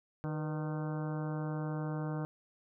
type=harmonic tone with a mistuned harmonic; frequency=153.3 Hz; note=D#3; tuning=25 cents flat; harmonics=1 / 2 / 3 / 4 / 5 / 6 / 7 / 8 / 9 / 10; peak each=-35 / -41 / -45 / -47 / -49 / -51 / -52 / -53 / -54 / -55 dBFS; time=0.24-2.25 s; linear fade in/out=0 ms; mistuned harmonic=3; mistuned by=+76 cents; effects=none